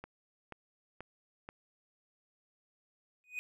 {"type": "click train", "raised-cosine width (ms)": 0.5, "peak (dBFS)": -29, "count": 4, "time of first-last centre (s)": [0.04, 1.489], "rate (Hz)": 2.07}
{"type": "tone with exponential growth", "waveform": "triangle", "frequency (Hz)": 2489, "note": "D#7", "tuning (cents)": 0, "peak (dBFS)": -31, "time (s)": [3.24, 3.39], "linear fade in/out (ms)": 0, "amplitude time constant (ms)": 32}
{"effects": []}